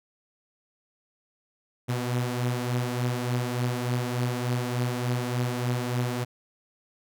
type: beating tone pair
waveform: sawtooth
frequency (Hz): 122.2 / 125.6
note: B2 / B2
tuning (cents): -18 / +30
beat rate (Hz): 3.4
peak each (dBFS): -23 / -28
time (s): 1.88-6.25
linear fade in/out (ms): 20
effects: none